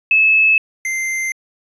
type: tone pair in turn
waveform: sine / square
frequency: 2600 / 2085 Hz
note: E7 / C7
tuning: -24 / -7 cents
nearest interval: major third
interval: 383 cents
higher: first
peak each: -9 / -19 dBFS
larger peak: first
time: 0.11-0.58 / 0.85-1.32 s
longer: neither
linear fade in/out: 2 ms
effects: resampled to 22050 Hz